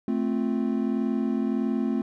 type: chord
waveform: triangle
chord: F major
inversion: first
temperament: equal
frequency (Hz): 220 / 261.6 / 349.2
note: A3 / C4 / F4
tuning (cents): 0 / 0 / 0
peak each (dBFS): -24 / -25 / -30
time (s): 0.08-2.02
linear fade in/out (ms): 2
effects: none